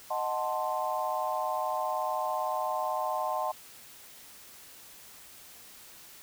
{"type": "chord", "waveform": "sine", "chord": "D# diminished seventh", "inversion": "none", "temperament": "equal", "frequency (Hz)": [622.3, 740, 880, 1046.5], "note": ["D#5", "F#5", "A5", "C6"], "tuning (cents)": [0, 0, 0, 0], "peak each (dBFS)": -34, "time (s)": [0.1, 3.52], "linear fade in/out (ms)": 10, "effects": ["white hiss -51 dBFS RMS until 6.22 s"]}